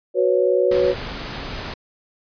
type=chord; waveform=sine; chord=F# suspended fourth; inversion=none; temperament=equal; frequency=370 / 493.9 / 554.4 Hz; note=F#4 / B4 / C#5; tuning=0 / 0 / 0 cents; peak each=-19 dBFS; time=0.14-0.95 s; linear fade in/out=50 ms
type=noise; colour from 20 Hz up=pink; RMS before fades=-30 dBFS; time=0.71-1.74 s; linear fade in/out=5 ms
effects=resampled to 11025 Hz